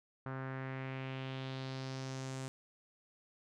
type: tone with low-pass filter sweep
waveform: sawtooth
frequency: 132.3 Hz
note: C3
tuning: 20 cents sharp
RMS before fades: -42 dBFS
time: 0.26-2.48 s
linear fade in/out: 0 ms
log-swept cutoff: 1400 to 8100 Hz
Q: 2.5
effects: none